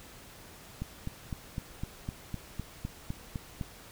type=click train; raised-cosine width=5 ms; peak=-22 dBFS; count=12; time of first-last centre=0.82-3.612 s; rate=3.94 Hz; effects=pink hiss -51 dBFS RMS until 3.91 s